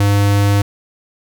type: tone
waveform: square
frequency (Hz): 101.1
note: G#2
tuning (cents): -46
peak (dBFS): -11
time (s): 0-0.62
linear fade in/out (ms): 5
effects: none